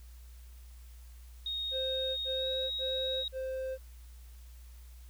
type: tone with pitch glide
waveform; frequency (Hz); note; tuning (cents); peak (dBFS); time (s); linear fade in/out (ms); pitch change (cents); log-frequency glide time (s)
sine; 3729 to 3794; A#7 to A#7; 0 to +30; -33; 1.46-3.28; 2; +30; 2.35-2.47
type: tone bursts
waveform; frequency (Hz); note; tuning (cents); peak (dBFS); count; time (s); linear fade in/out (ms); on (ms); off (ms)
triangle; 523.3; C5; 0; -32; 4; 1.71-3.781; 50; 460; 77
effects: added 60 Hz sine -48 dBFS peak until 5.09 s + white hiss -63 dBFS RMS until 5.09 s